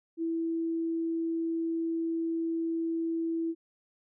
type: tone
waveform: sine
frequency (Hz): 329.6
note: E4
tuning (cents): 0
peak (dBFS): -28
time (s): 0.17-3.55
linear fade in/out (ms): 50
effects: none